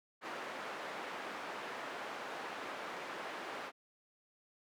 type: band-pass noise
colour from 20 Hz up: white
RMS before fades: -44 dBFS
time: 0.21-3.72 s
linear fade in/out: 50 ms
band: 320 to 1500 Hz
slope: 12 dB/octave
effects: none